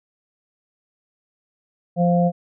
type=harmonic tone; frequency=174.61 Hz; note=F3; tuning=in tune; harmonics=1 / 3 / 4; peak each=-16 / -21 / -22 dBFS; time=1.96-2.32 s; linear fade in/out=50 ms; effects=none